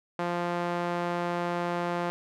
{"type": "tone with band-pass filter", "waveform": "sawtooth", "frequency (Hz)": 174.1, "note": "F3", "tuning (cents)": -5, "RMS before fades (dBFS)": -30, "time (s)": [0.19, 2.1], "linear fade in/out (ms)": 0, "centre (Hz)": 850, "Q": 0.8, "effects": []}